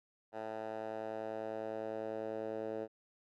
10% pulse tone with band-pass filter sweep, 110 Hz, A2, in tune, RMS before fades -41 dBFS, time 0.32-2.88 s, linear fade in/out 50 ms, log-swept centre 780 to 490 Hz, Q 1.9, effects none

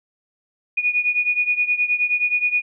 sine beating tone pair, 2456 / 2465.5 Hz, D#7 / D#7, -23 / -16 cents, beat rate 9.5 Hz, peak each -19 / -22 dBFS, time 0.77-2.62 s, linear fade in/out 10 ms, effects none

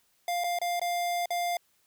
square tone with dropouts, 700 Hz, F5, 4 cents sharp, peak -28 dBFS, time 0.28-1.57 s, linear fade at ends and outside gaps 2 ms, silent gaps 0.438-0.442 / 0.588-0.615 / 0.796-0.815 / 1.258-1.305 s, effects white hiss -69 dBFS RMS until 1.86 s

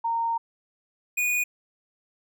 sine / square tone pair in turn, 922 / 2461 Hz, A#5 / D#7, -19 / -20 cents, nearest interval octave + perfect fourth, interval 1699 cents, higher second, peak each -23 dBFS, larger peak neither, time 0.04-0.38 / 1.17-1.44 s, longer first, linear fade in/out 10 ms, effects none

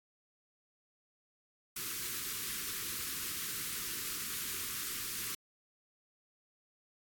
white band-stop noise, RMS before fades -39 dBFS, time 1.76-5.35 s, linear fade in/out 5 ms, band 440 to 1100 Hz, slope 48 dB/octave, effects AAC 64 kbps

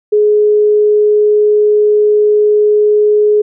sine tone, 420.3 Hz, G#4, 21 cents sharp, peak -6 dBFS, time 0.12-3.42 s, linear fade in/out 10 ms, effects none

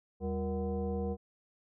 sine tone with frequency modulation, 196 Hz, G3, in tune, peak -31 dBFS, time 0.2-1.17 s, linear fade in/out 50 ms, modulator 275 Hz, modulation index 1.4, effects none

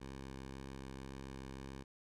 10% pulse tone with vibrato, 66.9 Hz, C2, 39 cents sharp, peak -38 dBFS, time 0-1.84 s, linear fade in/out 20 ms, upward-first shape sine, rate 1.9 Hz, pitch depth 11 cents each way, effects low-pass 9000 Hz 12 dB/octave

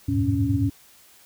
sine tone cluster, 83 / 97.5 / 106.4 / 125.3 / 278.6 Hz, E2 / G2 / G#2 / B2 / C#4, +12 / -9 / +42 / +25 / +9 cents, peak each -29 / -27 / -24 / -30 / -23 dBFS, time 0.08-0.7 s, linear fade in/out 10 ms, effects white hiss -53 dBFS RMS until 1.25 s

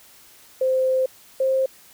sine tone pair in turn, 520 / 528.5 Hz, C5 / C5, -11 / +17 cents, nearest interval unison, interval 28 cents, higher second, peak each -17 dBFS, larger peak neither, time 0.61-1.06 / 1.4-1.66 s, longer first, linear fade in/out 5 ms, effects white hiss -50 dBFS RMS until 1.93 s

